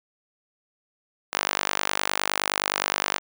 sawtooth tone with high-pass filter, 49.67 Hz, G1, 24 cents sharp, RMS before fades -27 dBFS, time 1.32-3.19 s, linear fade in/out 20 ms, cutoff 1000 Hz, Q 0.76, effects none

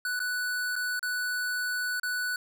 square tone with dropouts, 1484 Hz, F#6, 5 cents sharp, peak -29 dBFS, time 0.05-2.36 s, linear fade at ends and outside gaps 2 ms, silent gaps 0.193-0.201 / 0.756-0.762 / 0.994-1.028 / 1.998-2.032 s, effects none

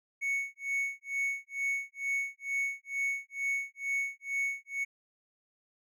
triangle tone with tremolo, 2217 Hz, C#7, in tune, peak -26 dBFS, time 0.21-4.85 s, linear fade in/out 20 ms, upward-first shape sine, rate 2.2 Hz, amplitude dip 100%, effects none

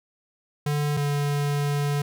square tone pair in turn, 146.83 / 144.31 Hz, D3 / D3, 0 / -30 cents, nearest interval unison, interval 30 cents, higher first, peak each -23 dBFS, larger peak neither, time 0.66-0.97 / 0.97-2.02 s, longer second, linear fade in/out 5 ms, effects none

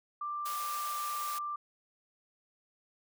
sine tone, 1182 Hz, D6, 11 cents sharp, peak -34 dBFS, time 0.21-1.56 s, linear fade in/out 5 ms
white high-pass noise, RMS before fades -42 dBFS, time 0.45-1.39 s, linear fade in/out 10 ms, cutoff 500 Hz, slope 48 dB/octave
effects none

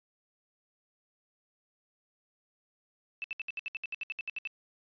sine tone bursts, 2637 Hz, E7, in tune, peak -33 dBFS, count 15, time 3.22-4.473 s, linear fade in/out 0 ms, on 21 ms, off 67 ms, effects resampled to 11025 Hz

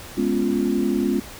sine chord, C# dominant seventh, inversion second, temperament equal, 207.7 / 246.9 / 277.2 / 349.2 Hz, G#3 / B3 / C#4 / E#4, 0 / 0 / 0 / 0 cents, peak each -24 dBFS, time 0.17-1.2 s, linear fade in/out 10 ms, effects pink hiss -39 dBFS RMS until 1.39 s

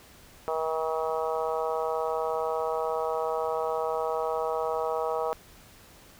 harmonic tone, 159.8 Hz, D#3, 47 cents sharp, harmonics 3 / 4 / 5 / 6 / 7 / 8, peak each -30 / -32 / -34 / -36 / -37 / -38 dBFS, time 0.48-5.33 s, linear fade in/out 0 ms, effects pink hiss -53 dBFS RMS until 6.19 s

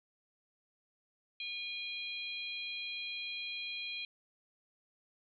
harmonic tone, 813 Hz, G#5, 37 cents flat, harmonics 3 / 4 / 5, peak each -41 / -43 / -45 dBFS, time 1.4-4.05 s, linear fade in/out 2 ms, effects none

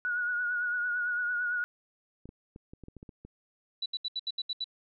sine tone with vibrato, 1454 Hz, F#6, 31 cents flat, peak -28 dBFS, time 0.05-1.64 s, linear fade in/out 0 ms, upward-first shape triangle, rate 8.9 Hz, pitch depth 45 cents each way
clicks, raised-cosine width 3 ms, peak -33 dBFS, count 10, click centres 2.256 / 2.291 / 2.561 / 2.735 / 2.837 / 2.884 / 2.967 / 3.029 / 3.092 / 3.25 s
sine tone bursts, 3951 Hz, B7, in tune, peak -30 dBFS, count 8, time 3.82-4.643 s, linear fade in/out 5 ms, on 39 ms, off 73 ms
effects none

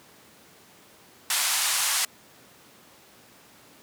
white band-pass noise, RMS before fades -25 dBFS, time 1.3-2.05 s, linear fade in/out 2 ms, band 810 to 11000 Hz, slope 24 dB/octave, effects pink hiss -53 dBFS RMS until 3.82 s + high-pass 150 Hz 12 dB/octave

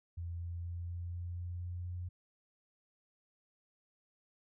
sine tone with pitch steps, 85.4 / 85.89 / 86.39 / 86.89 / 87.4 / 87.9 / 88.41 / 88.92 Hz, F2 / F2 / F2 / F2 / F2 / F2 / F2 / F2, -38 / -28 / -18 / -8 / +2 / +12 / +22 / +32 cents, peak -38 dBFS, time 0.17-2.09 s, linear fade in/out 10 ms, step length 240 ms, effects none

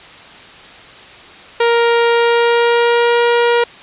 sawtooth tone with pitch glide, 468.6 to 474.6 Hz, A#4 to A#4, +9 to +31 cents, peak -6 dBFS, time 1.6-3.64 s, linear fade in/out 5 ms, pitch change +22 cents, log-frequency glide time 2.1-3.22 s, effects white hiss -37 dBFS RMS until 3.82 s + resampled to 8000 Hz

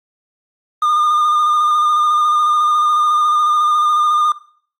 triangle tone with vibrato, 1214 Hz, D#6, 43 cents flat, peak -10 dBFS, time 0.82-4.32 s, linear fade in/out 2 ms, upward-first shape square, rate 14 Hz, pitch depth 20 cents each way, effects noise-tail reverb RT60 0.5 s tail -18 dB re dry + Opus 32 kbps

